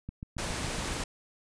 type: click train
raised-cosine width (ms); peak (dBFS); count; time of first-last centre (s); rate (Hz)
5; -25; 6; 0.09-0.784; 7.2
type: noise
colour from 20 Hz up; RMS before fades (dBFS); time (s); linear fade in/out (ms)
pink; -34; 0.38-1.04; 5
effects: resampled to 22050 Hz